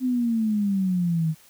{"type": "exponential sweep", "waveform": "sine", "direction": "down", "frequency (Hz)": [259.6, 155.56], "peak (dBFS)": -20, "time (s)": [0, 1.35], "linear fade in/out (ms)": 50, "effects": ["white hiss -54 dBFS RMS until 1.49 s"]}